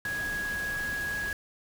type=tone in noise; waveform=sine; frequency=1661.2 Hz; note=G#6; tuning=in tune; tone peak=-30 dBFS; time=0.05-1.33 s; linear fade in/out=2 ms; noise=pink; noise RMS=-40 dBFS; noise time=0.05-1.33 s; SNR=+7 dB; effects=none